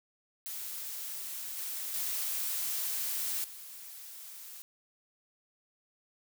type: noise with level steps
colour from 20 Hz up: blue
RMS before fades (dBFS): -40 / -38 / -34 / -47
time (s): 0.46-4.62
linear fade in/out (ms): 0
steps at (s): 1.57 / 1.94 / 3.44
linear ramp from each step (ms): 2
effects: none